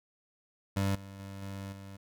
25% pulse tone with level steps, 98 Hz, G2, in tune, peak -24 / -41 / -38 / -35 / -41 dBFS, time 0.76-1.97 s, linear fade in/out 10 ms, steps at 0.95 / 1.19 / 1.42 / 1.72 s, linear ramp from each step 5 ms, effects none

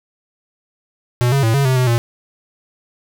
square tone with pitch steps, 122.3 / 138.3 / 112.6 / 139.2 / 130.1 / 127.1 / 117.6 Hz, B2 / C#3 / A2 / C#3 / C3 / C3 / A#2, -16 / -4 / +40 / +8 / -9 / -50 / +16 cents, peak -13 dBFS, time 1.21-1.98 s, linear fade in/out 0 ms, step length 110 ms, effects none

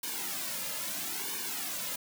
white noise with flanger, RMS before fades -36 dBFS, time 0.03-1.96 s, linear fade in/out 5 ms, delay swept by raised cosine 1.5 to 2.7 ms, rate 0.76 Hz, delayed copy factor -0.8, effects high-pass 150 Hz 12 dB/octave

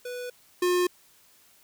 square tone pair in turn, 493.1 / 357.9 Hz, B4 / F4, -3 / +42 cents, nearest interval tritone, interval 555 cents, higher first, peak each -34 / -22 dBFS, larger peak second, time 0.05-0.3 / 0.62-0.87 s, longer neither, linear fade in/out 5 ms, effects white hiss -59 dBFS RMS until 1.63 s

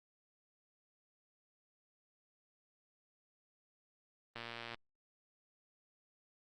click train, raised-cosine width 0.3 ms, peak -28 dBFS, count 46, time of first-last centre 4.36-4.745 s, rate 117 Hz, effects Opus 32 kbps

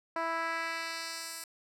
10% pulse tone with band-pass filter sweep, 329.6 Hz, E4, in tune, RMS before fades -36 dBFS, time 0.16-1.44 s, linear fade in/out 2 ms, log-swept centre 880 to 10000 Hz, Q 0.99, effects none

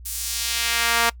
sawtooth tone with high-pass filter sweep, 233.1 Hz, A#3, in tune, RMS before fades -23 dBFS, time 0.05-1.1 s, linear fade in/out 10 ms, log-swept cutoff 9800 to 920 Hz, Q 0.87, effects noise-tail reverb RT60 0.1 s tail -23 dB re dry + added 60 Hz sine -38 dBFS peak until 1.2 s

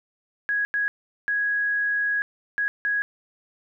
sine tone bursts at uneven times, 1661.2 Hz, G#6, in tune, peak -21 dBFS, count 5, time 0.49-0.65 / 0.74-0.88 / 1.28-2.22 / 2.58-2.68 / 2.85-3.02 s, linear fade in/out 0 ms, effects none

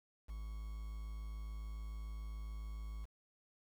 triangle tone with quantisation, 53.5 Hz, A1, 48 cents flat, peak -40 dBFS, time 0.28-3.06 s, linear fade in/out 20 ms, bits 10, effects none

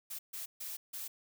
blue noise bursts at uneven times, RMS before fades -42 dBFS, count 4, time 0.1-0.19 / 0.33-0.46 / 0.6-0.77 / 0.93-1.08 s, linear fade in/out 10 ms, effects none

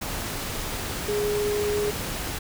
sine tone in noise, 415.3 Hz, G#4, in tune, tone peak -23 dBFS, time 1.08-1.91 s, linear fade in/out 10 ms, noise pink, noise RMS -31 dBFS, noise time 0.01-2.39 s, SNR +5 dB, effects none

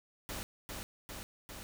pink noise with echo, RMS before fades -41 dBFS, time 0.29-0.43 s, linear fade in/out 0 ms, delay 400 ms, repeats 3, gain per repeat -2 dB, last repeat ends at 1.63 s, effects none

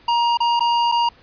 square tone with dropouts, 943 Hz, A#5, 20 cents sharp, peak -16 dBFS, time 0.08-1.09 s, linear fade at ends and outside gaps 5 ms, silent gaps 0.373-0.403 / 0.595-0.605 / 0.917-0.921 s, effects pink hiss -51 dBFS RMS until 1.22 s + resampled to 11025 Hz

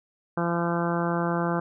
harmonic tone, 170.9 Hz, F3, 37 cents flat, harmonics 1 / 2 / 3 / 4 / 5 / 6 / 7 / 8 / 9, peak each -27 / -30 / -32 / -33 / -34 / -35 / -35 / -36 / -37 dBFS, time 0.37-1.6 s, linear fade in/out 5 ms, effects none

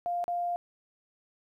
sine tone with dropouts, 700 Hz, F5, 4 cents sharp, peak -28 dBFS, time 0.06-0.56 s, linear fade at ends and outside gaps 0 ms, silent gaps 0.241-0.28 s, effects 11-bit

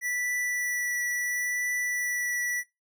square tone with vibrato, 1962 Hz, B6, 12 cents flat, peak -28 dBFS, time 0.01-2.64 s, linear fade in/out 50 ms, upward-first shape triangle, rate 0.73 Hz, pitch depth 10 cents each way, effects noise-tail reverb RT60 0.2 s tail -18 dB re dry

